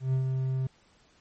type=tone with ADSR envelope; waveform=triangle; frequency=131.2 Hz; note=C3; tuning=5 cents sharp; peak=-20 dBFS; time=0-0.67 s; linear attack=130 ms; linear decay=100 ms; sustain=-4 dB; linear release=4 ms; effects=pink hiss -63 dBFS RMS until 1.2 s + MP3 32 kbps